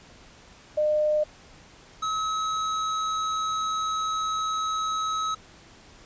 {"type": "tone pair in turn", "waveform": ["sine", "square"], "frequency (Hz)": [606, 1284.1], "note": ["D#5", "E6"], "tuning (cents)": [-46, -46], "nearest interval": "octave + minor second", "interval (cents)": 1300, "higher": "second", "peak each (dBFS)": [-20, -26], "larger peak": "first", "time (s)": [[0.77, 1.24], [2.02, 5.35]], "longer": "second", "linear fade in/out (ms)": 10, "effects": ["pink hiss -51 dBFS RMS until 6.05 s", "resampled to 16000 Hz"]}